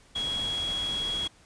sine tone in noise, 3322 Hz, G#7, in tune, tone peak -28 dBFS, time 0.15-1.28 s, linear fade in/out 10 ms, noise pink, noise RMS -39 dBFS, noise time 0.15-1.28 s, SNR +8 dB, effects pink hiss -58 dBFS RMS until 1.45 s + resampled to 22050 Hz

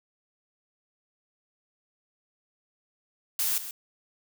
blue noise with echo, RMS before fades -27 dBFS, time 3.39-3.58 s, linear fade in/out 2 ms, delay 130 ms, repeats 1, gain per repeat -11 dB, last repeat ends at 3.71 s, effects none

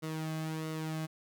sawtooth tone with flanger, 158.1 Hz, D#3, 28 cents sharp, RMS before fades -37 dBFS, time 0.02-1.07 s, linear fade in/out 20 ms, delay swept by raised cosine 1.2 to 2.2 ms, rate 1.5 Hz, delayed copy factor -0.55, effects none

